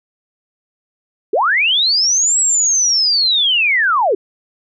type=linear two-way sweep; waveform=sine; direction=up then down; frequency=349.2 to 7830 to 349.2 Hz; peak=-11 dBFS; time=1.33-4.15 s; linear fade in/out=5 ms; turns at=2.39 s; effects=none